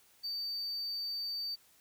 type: tone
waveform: triangle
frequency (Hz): 4603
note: D8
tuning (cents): -36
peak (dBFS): -34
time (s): 0.23-1.56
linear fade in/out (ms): 20
effects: white hiss -65 dBFS RMS until 1.8 s